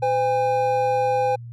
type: tone pair together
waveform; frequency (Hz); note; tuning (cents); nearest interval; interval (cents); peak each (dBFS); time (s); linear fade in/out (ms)
triangle; 510.6 / 811; C5 / G#5; -42 / -41; minor sixth; 801; -19; 0.02-1.36; 10
effects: added 118 Hz sine -34 dBFS peak until 1.52 s